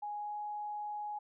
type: tone with pitch glide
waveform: sine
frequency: 830.6 to 835.4 Hz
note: G#5 to G#5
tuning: 0 to +10 cents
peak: -37 dBFS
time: 0.02-1.19 s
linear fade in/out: 10 ms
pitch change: +10 cents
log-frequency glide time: 0.17-0.36 s
effects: none